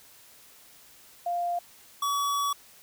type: tone pair in turn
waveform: sine / square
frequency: 698.5 / 1135.5 Hz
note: F5 / C#6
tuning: 0 / +41 cents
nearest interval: minor sixth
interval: 841 cents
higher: second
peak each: -26 dBFS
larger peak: neither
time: 1.26-1.59 / 2.02-2.53 s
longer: second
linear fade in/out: 5 ms
effects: white hiss -54 dBFS RMS until 2.82 s